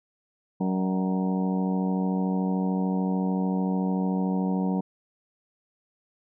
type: harmonic tone with a mistuned harmonic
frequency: 93.5 Hz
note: F#2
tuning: 19 cents sharp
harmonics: 2 / 3 / 4 / 5 / 6 / 7 / 8 / 9 / 10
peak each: -24 / -31 / -39 / -36 / -42 / -45 / -38 / -46 / -39 dBFS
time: 0.6-4.81 s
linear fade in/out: 10 ms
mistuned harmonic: 6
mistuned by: +80 cents
effects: none